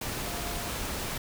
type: tone in noise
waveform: sine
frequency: 698.5 Hz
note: F5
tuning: in tune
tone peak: -42 dBFS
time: 0.23-0.69 s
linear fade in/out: 5 ms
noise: pink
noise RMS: -34 dBFS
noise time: 0.01-1.18 s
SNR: -11 dB
effects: none